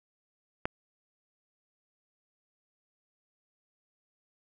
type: click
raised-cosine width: 0.5 ms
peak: -14 dBFS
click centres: 0.655 s
effects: none